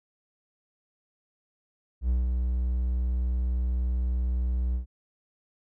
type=tone with ADSR envelope; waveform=triangle; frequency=61.74 Hz; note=B1; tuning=in tune; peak=-19 dBFS; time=2.01-4.86 s; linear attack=81 ms; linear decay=170 ms; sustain=-3 dB; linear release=110 ms; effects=none